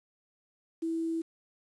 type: tone with quantisation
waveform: sine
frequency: 328 Hz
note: E4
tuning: 9 cents flat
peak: -29 dBFS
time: 0.82-1.22 s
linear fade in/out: 10 ms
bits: 9
effects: resampled to 24000 Hz